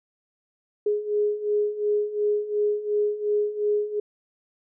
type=beating tone pair; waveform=sine; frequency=415.3 / 418.1 Hz; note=G#4 / G#4; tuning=0 / +12 cents; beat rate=2.8 Hz; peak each=-27 / -23 dBFS; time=0.86-4 s; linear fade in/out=5 ms; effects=none